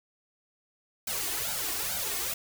white noise with flanger, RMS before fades -32 dBFS, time 1.07-2.34 s, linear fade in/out 5 ms, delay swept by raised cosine 1.3 to 2.8 ms, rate 2.3 Hz, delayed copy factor +1, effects none

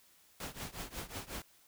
pink noise with tremolo, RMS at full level -40 dBFS, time 0.4-1.42 s, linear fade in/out 2 ms, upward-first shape triangle, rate 5.5 Hz, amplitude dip 95%, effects white hiss -65 dBFS RMS until 1.67 s

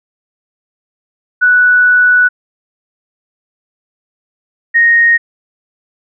sine tone pair in turn, 1479 / 1863.4 Hz, F#6 / A#6, -1 / -1 cents, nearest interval major third, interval 400 cents, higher second, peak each -5 dBFS, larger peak neither, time 1.41-2.29 / 4.74-5.18 s, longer first, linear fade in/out 20 ms, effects none

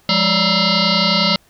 sine tone with frequency modulation, 2091 Hz, C7, 2 cents flat, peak -12 dBFS, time 0.09-1.36 s, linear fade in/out 2 ms, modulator 383 Hz, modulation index 7, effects pink hiss -54 dBFS RMS until 1.49 s

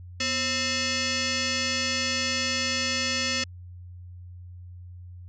sine tone with frequency modulation, 1318.5 Hz, E6, in tune, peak -24 dBFS, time 0.2-3.44 s, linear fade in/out 5 ms, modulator 782 Hz, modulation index 6.2, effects added 89 Hz sine -40 dBFS peak until 5.28 s

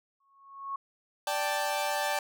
sine tone with exponential growth, 1100 Hz, C#6, 14 cents flat, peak -30 dBFS, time 0.2-0.76 s, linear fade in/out 5 ms, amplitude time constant 120 ms
sawtooth chord, D suspended fourth, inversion none, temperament equal, 587.3 / 784 / 880 Hz, D5 / G5 / A5, 0 / 0 / 0 cents, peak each -29 dBFS, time 1.27-2.19 s, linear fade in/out 2 ms
effects none

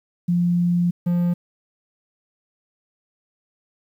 sine / triangle tone pair in turn, 174.61 / 174.61 Hz, F3 / F3, 0 / 0 cents, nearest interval unison, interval 0 cents, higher neither, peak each -16 / -15 dBFS, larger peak second, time 0.28-0.91 / 1.06-1.34 s, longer first, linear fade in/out 10 ms, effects 9-bit

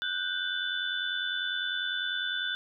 sine tone cluster, 1474 / 1564 / 2989 / 3517 Hz, F#6 / G6 / F#7 / A7, -7 / -4 / +17 / -1 cents, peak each -34 / -35 / -40 / -33 dBFS, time 0.02-2.55 s, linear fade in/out 0 ms, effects none

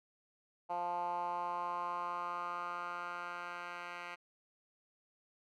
10% pulse tone with band-pass filter sweep, 175.1 Hz, F3, 5 cents sharp, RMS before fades -40 dBFS, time 0.69-4.16 s, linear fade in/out 20 ms, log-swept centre 810 to 1800 Hz, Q 4.4, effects none

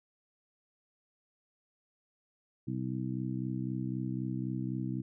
harmonic tone, 63.9 Hz, C2, 40 cents flat, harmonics 2 / 3 / 4 / 5, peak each -36 / -38 / -39 / -40 dBFS, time 2.67-5.02 s, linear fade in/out 10 ms, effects none

